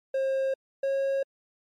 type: tone pair in turn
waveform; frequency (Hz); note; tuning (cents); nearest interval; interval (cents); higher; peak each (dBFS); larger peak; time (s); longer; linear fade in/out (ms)
triangle; 535 / 545; C5 / C#5; +38 / -29; unison; 33; second; -22; neither; 0.14-0.54 / 0.83-1.23; neither; 5
effects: MP3 64 kbps